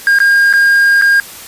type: tone with dropouts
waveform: triangle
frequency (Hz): 1615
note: G#6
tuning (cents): -49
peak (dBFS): -4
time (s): 0.07-1.2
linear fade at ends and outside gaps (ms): 1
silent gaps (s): 0.187-0.202 / 0.528-0.536 / 1.014-1.021
effects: white hiss -31 dBFS RMS until 1.47 s + resampled to 32000 Hz